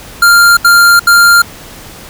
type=tone bursts; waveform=square; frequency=1395 Hz; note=F6; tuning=2 cents flat; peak=-3 dBFS; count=3; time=0.22-1.42 s; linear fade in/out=5 ms; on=350 ms; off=75 ms; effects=pink hiss -31 dBFS RMS until 2.09 s